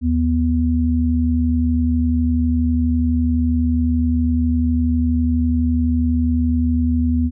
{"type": "tone pair together", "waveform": "sine", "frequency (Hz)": [77.8, 245.4], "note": ["D#2", "B3"], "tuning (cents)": [0, -11], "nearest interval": "octave + minor sixth", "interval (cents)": 1989, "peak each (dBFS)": -17, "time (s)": [0.01, 7.31], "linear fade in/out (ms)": 50, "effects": []}